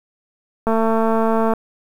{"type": "click train", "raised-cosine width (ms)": 1, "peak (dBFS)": -6, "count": 195, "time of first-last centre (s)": [0.67, 1.536], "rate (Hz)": 224, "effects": ["7-bit"]}